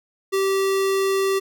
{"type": "tone", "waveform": "square", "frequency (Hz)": 388.1, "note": "G4", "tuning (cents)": -17, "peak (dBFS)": -19, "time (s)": [0.32, 1.4], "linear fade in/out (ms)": 20, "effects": []}